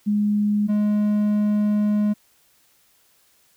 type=tone pair in turn; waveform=sine / triangle; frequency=207.7 / 208.9 Hz; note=G#3 / G#3; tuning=0 / +10 cents; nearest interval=unison; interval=10 cents; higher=second; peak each=-17 / -15 dBFS; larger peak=second; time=0.06-0.68 / 0.68-2.14 s; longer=second; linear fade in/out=20 ms; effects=white hiss -60 dBFS RMS until 3.56 s